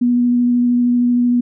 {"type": "tone with vibrato", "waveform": "sine", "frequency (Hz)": 243.3, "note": "B3", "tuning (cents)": -26, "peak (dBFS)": -11, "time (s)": [0.01, 1.41], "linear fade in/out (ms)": 10, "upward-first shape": "sine", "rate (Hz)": 13, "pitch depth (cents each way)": 10, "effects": []}